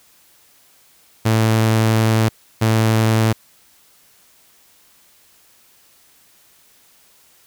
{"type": "tone bursts at uneven times", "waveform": "sawtooth", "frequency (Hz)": 111.1, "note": "A2", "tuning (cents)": 17, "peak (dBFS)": -9, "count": 2, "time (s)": [[1.25, 2.29], [2.61, 3.33]], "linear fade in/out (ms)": 10, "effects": ["white hiss -53 dBFS RMS until 7.46 s"]}